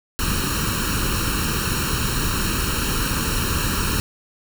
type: noise with comb filter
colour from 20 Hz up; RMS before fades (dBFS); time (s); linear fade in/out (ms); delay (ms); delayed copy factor
pink; -22; 0.19-4; 0; 0.72; +0.85
effects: none